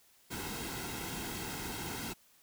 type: noise with comb filter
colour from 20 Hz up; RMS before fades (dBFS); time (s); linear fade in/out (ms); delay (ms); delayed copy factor
pink; -40; 0.3-2.14; 20; 1.7; -0.65
effects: white hiss -65 dBFS RMS until 2.42 s